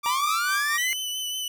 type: tone with tremolo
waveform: sawtooth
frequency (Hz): 1174.7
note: D6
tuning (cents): 0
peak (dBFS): -21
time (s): 0.03-0.78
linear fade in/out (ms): 20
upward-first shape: sine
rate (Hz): 4.4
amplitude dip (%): 45
type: linear sweep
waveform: 45% pulse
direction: up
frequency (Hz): 932 to 2107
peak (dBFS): -24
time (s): 0.06-0.93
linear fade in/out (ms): 0
type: tone with vibrato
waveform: sawtooth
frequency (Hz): 3007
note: F#7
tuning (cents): +27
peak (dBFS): -25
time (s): 0.78-1.48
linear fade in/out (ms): 2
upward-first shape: sine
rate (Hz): 5.5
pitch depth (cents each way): 26
effects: none

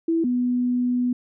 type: tone pair in turn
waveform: sine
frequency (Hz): 329.6 / 246.9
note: E4 / B3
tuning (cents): 0 / 0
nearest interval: perfect fourth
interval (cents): 500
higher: first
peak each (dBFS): -18 / -19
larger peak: first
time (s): 0.08-0.24 / 0.24-1.13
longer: second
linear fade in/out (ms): 5
effects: none

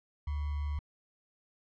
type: tone with sample-and-hold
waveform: sine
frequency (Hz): 73.42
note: D2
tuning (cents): 0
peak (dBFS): -31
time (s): 0.27-0.79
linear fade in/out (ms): 5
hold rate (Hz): 1050
effects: low-pass 3000 Hz 12 dB/octave

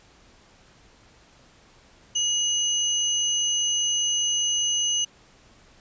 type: tone pair together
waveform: sine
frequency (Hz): 2900 / 6145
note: F#7 / G8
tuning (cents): -35 / -35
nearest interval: octave + minor second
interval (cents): 1300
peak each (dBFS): -24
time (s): 2.15-5.05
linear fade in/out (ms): 10
effects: pink hiss -55 dBFS RMS until 5.8 s + resampled to 16000 Hz

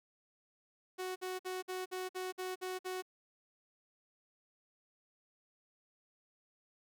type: tone bursts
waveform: sawtooth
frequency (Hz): 370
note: F#4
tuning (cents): 0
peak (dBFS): -34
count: 9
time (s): 0.98-3.024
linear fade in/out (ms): 20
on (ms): 180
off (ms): 53
effects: none

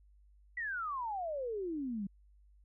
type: exponential sweep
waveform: sine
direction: down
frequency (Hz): 1979 to 188.9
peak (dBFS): -35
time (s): 0.57-2.07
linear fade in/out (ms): 5
effects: added 50 Hz sine -60 dBFS peak until 2.64 s

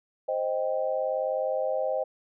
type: chord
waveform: sine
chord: C minor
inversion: none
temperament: equal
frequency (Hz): 523.3 / 622.3 / 784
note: C5 / Eb5 / G5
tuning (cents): 0 / 0 / 0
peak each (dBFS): -28 / -29 / -34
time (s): 0.28-2.04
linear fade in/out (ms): 10
effects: none

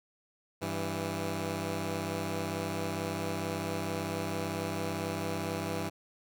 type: tone pair together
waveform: 10% pulse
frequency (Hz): 98 / 164.82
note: G2 / E3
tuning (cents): 0 / 0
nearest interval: major sixth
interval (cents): 900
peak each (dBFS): -27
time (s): 0.61-5.9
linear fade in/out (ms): 20
effects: none

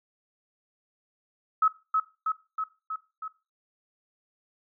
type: tone with echo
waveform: sine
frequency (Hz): 1287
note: E6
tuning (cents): -42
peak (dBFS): -18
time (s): 1.62-1.68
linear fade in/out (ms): 5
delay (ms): 320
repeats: 5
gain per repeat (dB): -3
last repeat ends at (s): 3.28
effects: noise-tail reverb RT60 0.3 s tail -17 dB re dry

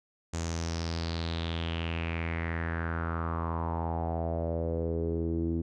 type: tone with low-pass filter sweep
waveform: sawtooth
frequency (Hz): 83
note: E2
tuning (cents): +12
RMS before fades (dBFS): -32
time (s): 0.33-5.62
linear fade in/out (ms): 10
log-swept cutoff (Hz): 7100 to 300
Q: 4.9
effects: none

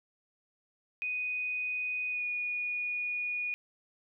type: tone with pitch glide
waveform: sine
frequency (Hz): 2489 to 2455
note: D#7 to D#7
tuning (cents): 0 to -24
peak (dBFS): -31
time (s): 1.02-3.54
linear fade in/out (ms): 0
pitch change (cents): -24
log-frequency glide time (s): 2.1-2.24
effects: none

